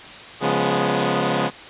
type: chord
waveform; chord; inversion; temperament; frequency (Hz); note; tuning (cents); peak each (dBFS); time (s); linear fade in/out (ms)
10% pulse; C# dominant seventh; none; equal with one note detuned; 138.59 / 176.75 / 207.7 / 246.9; C#3 / E#3 / G#3 / B3; 0 / +21 / 0 / 0; -16; 0.4-1.51; 50
effects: white hiss -38 dBFS RMS until 1.69 s + resampled to 8000 Hz